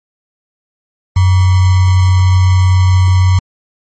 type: tone with sample-and-hold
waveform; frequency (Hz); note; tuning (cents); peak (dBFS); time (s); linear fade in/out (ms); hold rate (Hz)
sine; 92.5; F#2; 0; -5; 1.16-3.39; 5; 1050
effects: MP3 32 kbps